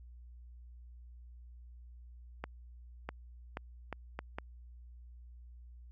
accelerating click train, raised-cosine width 0.5 ms, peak -23 dBFS, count 6, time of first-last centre 2.44-4.385 s, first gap 650 ms, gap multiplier 0.74, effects added 60 Hz sine -50 dBFS peak until 5.91 s

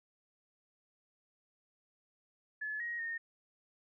sine tone with pitch steps, 1717 / 1886 / 1839 Hz, A6 / A#6 / A#6, -43 / +20 / -24 cents, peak -36 dBFS, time 2.61-3.18 s, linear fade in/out 10 ms, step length 190 ms, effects none

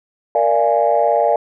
sine chord, Bb dominant seventh, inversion none, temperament equal with one note detuned, 466.2 / 587.3 / 684.9 / 830.6 Hz, Bb4 / D5 / F5 / Ab5, 0 / 0 / -34 / 0 cents, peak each -19 / -16 / -16 / -18 dBFS, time 0.35-1.36 s, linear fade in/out 2 ms, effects tanh soft clip ceiling -3 dBFS

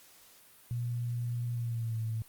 sine tone with pitch glide, 120 to 111.96 Hz, B2 to A2, -49 to +31 cents, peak -31 dBFS, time 0.71-2.22 s, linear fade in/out 0 ms, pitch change -120 cents, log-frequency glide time 1.52-2.01 s, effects white hiss -58 dBFS RMS until 2.28 s + Opus 48 kbps

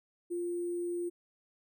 sine tone with sample-and-hold, 349.2 Hz, F4, in tune, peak -32 dBFS, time 0.3-1.1 s, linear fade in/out 20 ms, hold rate 8820 Hz, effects none

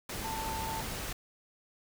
sine tone in noise, 890 Hz, A5, 20 cents sharp, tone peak -36 dBFS, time 0.24-0.81 s, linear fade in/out 5 ms, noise pink, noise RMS -38 dBFS, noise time 0.09-1.13 s, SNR -1 dB, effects none

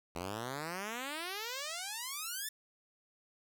5% pulse exponential sweep, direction up, 82.41 to 1798 Hz, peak -27 dBFS, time 0.15-2.49 s, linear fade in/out 5 ms, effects none

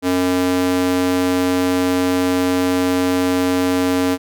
square tone with high-pass filter, 91 Hz, F#2, 28 cents flat, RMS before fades -17 dBFS, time 0.02-4.18 s, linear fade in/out 50 ms, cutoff 300 Hz, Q 2.1, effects none

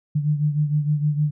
sine beating tone pair, 148.1 / 154.6 Hz, D3 / D#3, +15 / -11 cents, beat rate 6.5 Hz, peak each -19 / -25 dBFS, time 0.15-1.31 s, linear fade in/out 10 ms, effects none

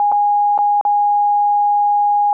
sine tone with dropouts, 823 Hz, G#5, 16 cents flat, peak -11 dBFS, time 0-2.33 s, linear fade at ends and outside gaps 1 ms, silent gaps 0.117-0.122 / 0.578-0.588 / 0.812-0.851 s, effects none

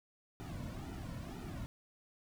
brown noise with flanger, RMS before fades -44 dBFS, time 0.4-1.66 s, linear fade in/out 0 ms, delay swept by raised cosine 1.8 to 2.52 ms, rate 2 Hz, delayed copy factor -0.8, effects none

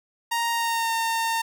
sawtooth tone with pitch glide, 932.3 to 911.5 Hz, A#5 to A#5, 0 to -39 cents, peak -19 dBFS, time 0.31-1.42 s, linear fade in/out 10 ms, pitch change -39 cents, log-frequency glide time 0.53-0.92 s, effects none

